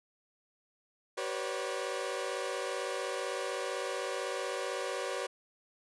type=tone cluster; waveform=sawtooth; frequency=381.3 / 487.2 / 543 / 583 Hz; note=G4 / B4 / C#5 / D5; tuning=-48 / -24 / -36 / -13 cents; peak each=-36 / -35 / -35 / -37 dBFS; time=1.17-5.27 s; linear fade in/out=10 ms; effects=resampled to 24000 Hz